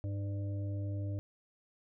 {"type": "harmonic tone with a mistuned harmonic", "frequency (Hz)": 100.5, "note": "G2", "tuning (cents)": 44, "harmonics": [1, 3, 5, 6], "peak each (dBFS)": [-34, -45, -55, -50], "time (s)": [0.04, 1.19], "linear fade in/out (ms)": 0, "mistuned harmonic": 6, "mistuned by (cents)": -25, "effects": []}